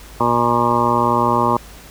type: harmonic tone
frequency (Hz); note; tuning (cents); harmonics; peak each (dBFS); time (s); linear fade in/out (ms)
119.4; A#2; +42; 1 / 2 / 3 / 4 / 5 / 7 / 8 / 9 / 10; -25 / -22 / -23 / -25 / -24 / -22 / -19 / -19 / -25; 0.2-1.57; 5
effects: added 52 Hz sine -40 dBFS peak until 1.9 s + pink hiss -41 dBFS RMS until 1.9 s